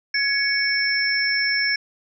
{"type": "tone cluster", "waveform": "sine", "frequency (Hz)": [1681, 2226, 5370], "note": ["G#6", "C#7", "E8"], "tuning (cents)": [20, 7, 31], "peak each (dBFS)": -23, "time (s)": [0.14, 1.76], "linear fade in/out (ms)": 5, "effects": []}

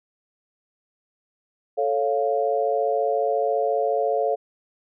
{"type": "chord", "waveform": "sine", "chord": "A augmented", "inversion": "none", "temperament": "equal", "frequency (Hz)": [440, 554.4, 698.5], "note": ["A4", "C#5", "E#5"], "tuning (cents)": [0, 0, 0], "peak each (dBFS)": -24, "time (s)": [1.77, 4.36], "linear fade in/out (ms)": 20, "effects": []}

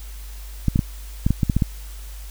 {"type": "clicks", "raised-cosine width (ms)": 5, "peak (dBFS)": -5, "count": 9, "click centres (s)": [0.683, 0.759, 0.792, 1.265, 1.306, 1.432, 1.498, 1.566, 1.622], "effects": ["added 50 Hz sine -33 dBFS peak until 2.3 s", "white hiss -45 dBFS RMS until 2.3 s"]}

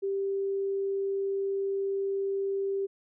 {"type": "tone", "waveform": "sine", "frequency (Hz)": 392.7, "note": "G4", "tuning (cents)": 3, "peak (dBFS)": -27, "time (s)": [0.02, 2.87], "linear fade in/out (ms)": 20, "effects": []}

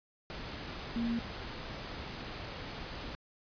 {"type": "tone in noise", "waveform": "sine", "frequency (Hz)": 233.1, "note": "A#3", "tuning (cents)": 0, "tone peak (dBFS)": -30, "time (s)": [0.96, 1.19], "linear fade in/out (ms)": 0, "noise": "pink", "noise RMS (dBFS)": -42, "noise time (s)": [0.3, 3.15], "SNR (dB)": 9, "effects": ["resampled to 11025 Hz"]}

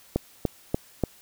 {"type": "click train", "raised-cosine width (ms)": 2, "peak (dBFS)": -9, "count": 4, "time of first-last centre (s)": [0.16, 1.037], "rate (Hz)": 3.42, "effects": ["white hiss -54 dBFS RMS until 1.21 s"]}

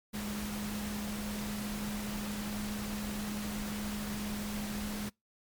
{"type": "tone in noise", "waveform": "sine", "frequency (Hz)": 208.2, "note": "G#3", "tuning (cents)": 5, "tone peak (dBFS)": -36, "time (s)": [0.13, 5.1], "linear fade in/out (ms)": 20, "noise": "pink", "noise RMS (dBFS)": -41, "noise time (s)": [0.13, 5.1], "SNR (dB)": 2, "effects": ["noise-tail reverb RT60 0.2 s tail -26 dB re dry", "MP3 96 kbps"]}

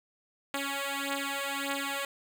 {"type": "beating tone pair", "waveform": "5% pulse", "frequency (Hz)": [277.2, 278.9], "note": ["C#4", "C#4"], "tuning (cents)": [0, 11], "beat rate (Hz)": 1.7, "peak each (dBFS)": -23, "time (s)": [0.54, 2.05], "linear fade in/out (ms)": 2, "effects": []}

